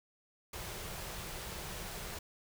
pink band-stop noise, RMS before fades -43 dBFS, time 0.53-2.19 s, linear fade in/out 5 ms, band 220 to 320 Hz, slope 96 dB/octave, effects none

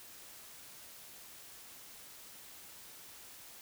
silence, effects white hiss -53 dBFS RMS until 3.61 s

